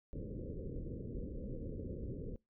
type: low-pass noise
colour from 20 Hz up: pink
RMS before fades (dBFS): -43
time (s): 0.13-2.36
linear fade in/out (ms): 0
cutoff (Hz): 540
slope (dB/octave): 96
effects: noise-tail reverb RT60 0.2 s tail -24 dB re dry